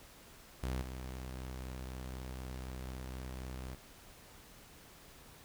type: tone with level steps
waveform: sawtooth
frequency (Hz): 64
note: C2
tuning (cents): -38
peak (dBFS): -31 / -38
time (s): 0.63-3.75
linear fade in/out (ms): 5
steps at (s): 0.82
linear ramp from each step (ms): 2
effects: pink hiss -57 dBFS RMS until 5.44 s